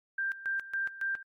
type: tone with tremolo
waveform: sine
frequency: 1582 Hz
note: G6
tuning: 15 cents sharp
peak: -29 dBFS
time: 0.18-1.23 s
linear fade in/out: 5 ms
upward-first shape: square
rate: 3.6 Hz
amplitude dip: 80%
effects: AAC 48 kbps